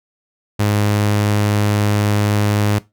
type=tone; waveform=sawtooth; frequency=103.83 Hz; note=G#2; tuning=in tune; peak=-10 dBFS; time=0.59-2.79 s; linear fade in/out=10 ms; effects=noise-tail reverb RT60 0.2 s tail -18 dB re dry